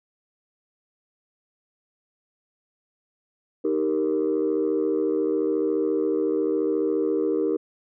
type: chord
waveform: sine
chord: Eb major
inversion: none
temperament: equal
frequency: 311.1 / 392 / 466.2 Hz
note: Eb4 / G4 / Bb4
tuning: 0 / 0 / 0 cents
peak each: -24 dBFS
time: 3.64-7.57 s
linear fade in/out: 10 ms
effects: tanh soft clip ceiling -15 dBFS